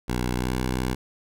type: tone with pitch glide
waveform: 10% pulse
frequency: 61.4 to 63.13 Hz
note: B1 to B1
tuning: -9 to +39 cents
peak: -16 dBFS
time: 0.08-0.95 s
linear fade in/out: 10 ms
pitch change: +48 cents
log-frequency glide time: 0.33-0.53 s
effects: none